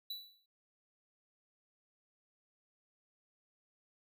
square tone with exponential decay, 3951 Hz, B7, in tune, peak -38 dBFS, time 0.1-0.46 s, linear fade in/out 5 ms, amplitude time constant 77 ms, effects noise-tail reverb RT60 0.1 s tail -20 dB re dry

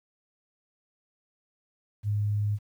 sine tone, 103.83 Hz, G#2, in tune, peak -24 dBFS, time 2.03-2.59 s, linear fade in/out 50 ms, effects 10-bit

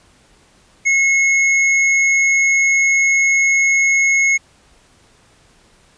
sine tone with hard clipping, 2175 Hz, C#7, 33 cents flat, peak -13 dBFS, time 0.85-4.38 s, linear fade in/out 20 ms, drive 9 dB, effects pink hiss -52 dBFS RMS until 5.97 s + resampled to 22050 Hz

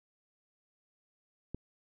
click, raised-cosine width 3 ms, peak -25 dBFS, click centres 1.546 s, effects none

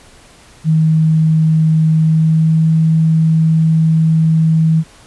sine tone with pitch glide, 158.5 to 160.43 Hz, D#3 to E3, +32 to -47 cents, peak -8 dBFS, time 0.64-4.84 s, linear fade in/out 50 ms, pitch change +21 cents, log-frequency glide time 1.93-2.7 s, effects pink hiss -43 dBFS RMS until 5.06 s + resampled to 24000 Hz

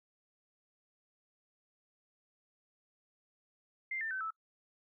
sine tone with pitch steps, 2093 / 1790.8 / 1532.2 / 1310.9 Hz, C7 / A6 / G6 / E6, 0 / +30 / -40 / -10 cents, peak -35 dBFS, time 3.91-4.306 s, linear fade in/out 5 ms, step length 99 ms, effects noise-tail reverb RT60 0.1 s tail -22 dB re dry

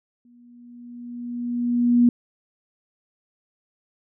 sine tone with exponential growth, 241 Hz, B3, 42 cents flat, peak -11 dBFS, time 0.25-2.09 s, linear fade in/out 2 ms, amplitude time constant 400 ms, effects none

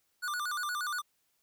square tone with vibrato, 1318.5 Hz, E6, in tune, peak -33 dBFS, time 0.22-1.02 s, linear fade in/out 20 ms, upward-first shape square, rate 8.5 Hz, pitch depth 180 cents each way, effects white hiss -75 dBFS RMS until 1.42 s

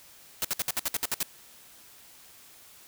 white noise bursts, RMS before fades -28 dBFS, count 10, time 0.42-1.229 s, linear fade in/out 0 ms, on 26 ms, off 61 ms, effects white hiss -53 dBFS RMS until 2.87 s

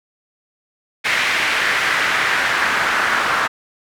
pink noise with band-pass filter sweep, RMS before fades -18 dBFS, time 1.04-3.48 s, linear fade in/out 20 ms, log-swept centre 2100 to 1400 Hz, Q 2, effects none

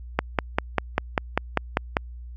click train, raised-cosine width 0.5 ms, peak -4 dBFS, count 10, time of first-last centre 0.19-1.969 s, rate 5.06 Hz, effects added 60 Hz sine -36 dBFS peak until 2.36 s + AAC 64 kbps

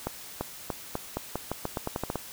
accelerating click train, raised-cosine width 1 ms, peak -15 dBFS, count 14, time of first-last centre 0.07-2.157 s, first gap 340 ms, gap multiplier 0.86, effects white hiss -44 dBFS RMS until 2.32 s

